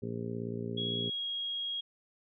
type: harmonic tone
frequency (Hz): 57.7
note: A#1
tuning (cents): -17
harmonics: 2 / 3 / 4 / 5 / 6 / 7 / 8 / 9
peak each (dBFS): -40 / -42 / -40 / -46 / -50 / -40 / -49 / -51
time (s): 0.02-1.1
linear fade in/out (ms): 10
type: tone with pitch glide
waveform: sine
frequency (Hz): 3322 to 3282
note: G#7 to G#7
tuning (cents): 0 to -21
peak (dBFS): -33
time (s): 0.77-1.81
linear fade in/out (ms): 10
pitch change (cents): -21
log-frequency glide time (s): 0.99-1.27
effects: none